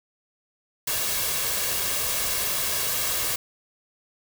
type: noise with comb filter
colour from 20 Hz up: white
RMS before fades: -26 dBFS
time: 0.87-3.36 s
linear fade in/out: 5 ms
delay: 1.8 ms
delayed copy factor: +0.5
effects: none